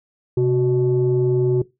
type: tone pair together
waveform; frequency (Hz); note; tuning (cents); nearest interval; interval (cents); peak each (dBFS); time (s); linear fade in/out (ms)
sine; 129.95 / 370; C3 / F#4; -11 / 0; octave + tritone; 1811; -17 / -15; 0.37-1.62; 5
effects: noise-tail reverb RT60 0.2 s tail -20 dB re dry + tanh soft clip ceiling -10 dBFS